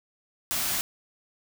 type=band-stop noise; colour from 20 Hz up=white; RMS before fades=-28 dBFS; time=0.51-0.81 s; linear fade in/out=0 ms; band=390 to 560 Hz; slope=96 dB/octave; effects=none

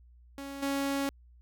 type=tone with level steps; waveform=sawtooth; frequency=277.2 Hz; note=C#4; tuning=in tune; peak=-35 / -25 dBFS; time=0.38-1.09 s; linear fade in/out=0 ms; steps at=0.62 s; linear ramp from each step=10 ms; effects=added 60 Hz sine -54 dBFS peak until 1.41 s

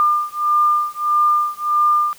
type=beating tone pair; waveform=sine; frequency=1200 / 1201.6 Hz; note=D6 / D6; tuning=+37 / +39 cents; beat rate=1.6 Hz; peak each=-17 dBFS; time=0-2.13 s; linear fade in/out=0 ms; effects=white hiss -45 dBFS RMS until 2.18 s

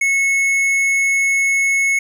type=tone with tanh clipping; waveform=sine; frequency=2193 Hz; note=C#7; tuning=19 cents flat; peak=-15 dBFS; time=0.01-1.99 s; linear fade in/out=5 ms; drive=11 dB; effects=none

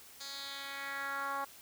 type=tone with band-pass filter sweep; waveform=10% pulse; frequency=277.2 Hz; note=C#4; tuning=in tune; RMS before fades=-40 dBFS; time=0.2-1.45 s; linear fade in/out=10 ms; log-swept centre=5300 to 980 Hz; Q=2.2; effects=white hiss -55 dBFS RMS until 1.61 s

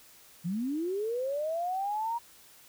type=linear sweep; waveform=sine; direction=up; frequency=160 to 952 Hz; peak=-29 dBFS; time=0.44-2.19 s; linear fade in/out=20 ms; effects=white hiss -56 dBFS RMS until 2.68 s

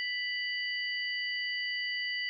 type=tone cluster; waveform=sine; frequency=1982 / 2959 / 4644 Hz; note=B6 / F#7 / D8; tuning=+6 / -1 / -20 cents; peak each=-33 / -38 / -40 dBFS; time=0-2.29 s; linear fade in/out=0 ms; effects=none

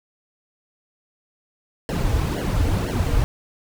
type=noise with flanger; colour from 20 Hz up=brown; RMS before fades=-21 dBFS; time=1.89-3.24 s; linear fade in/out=0 ms; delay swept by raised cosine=0.81 to 5.51 ms; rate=2 Hz; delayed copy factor=-0.85; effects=none

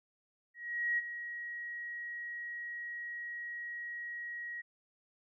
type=tone with ADSR envelope; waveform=sine; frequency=1900 Hz; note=A#6; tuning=33 cents sharp; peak=-28 dBFS; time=0.54-4.62 s; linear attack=440 ms; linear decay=27 ms; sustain=-11 dB; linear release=17 ms; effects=none

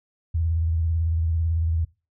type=tone with vibrato; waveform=sine; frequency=82 Hz; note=E2; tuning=9 cents flat; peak=-20 dBFS; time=0.34-1.85 s; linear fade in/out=10 ms; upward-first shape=triangle; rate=18 Hz; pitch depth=93 cents each way; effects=noise-tail reverb RT60 0.3 s tail -22 dB re dry

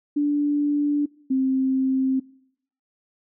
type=tone pair in turn; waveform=sine; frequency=291.5 / 263.7 Hz; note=D4 / C4; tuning=-13 / +14 cents; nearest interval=major second; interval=173 cents; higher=first; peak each=-18 dBFS; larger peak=neither; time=0.16-1.06 / 1.3-2.2 s; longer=neither; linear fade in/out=10 ms; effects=noise-tail reverb RT60 0.7 s tail -23 dB re dry

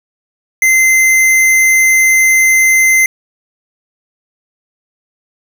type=tone; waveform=square; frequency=2071 Hz; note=C7; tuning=18 cents flat; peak=-7 dBFS; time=0.62-3.06 s; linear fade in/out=2 ms; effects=none

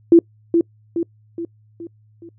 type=tone with echo; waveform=sine; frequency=337.3 Hz; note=E4; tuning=40 cents sharp; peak=-5 dBFS; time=0.12-0.19 s; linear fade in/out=2 ms; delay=420 ms; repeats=5; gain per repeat=-6 dB; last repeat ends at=2.29 s; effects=noise-tail reverb RT60 0.1 s tail -26 dB re dry + added 107 Hz sine -50 dBFS peak until 2.38 s

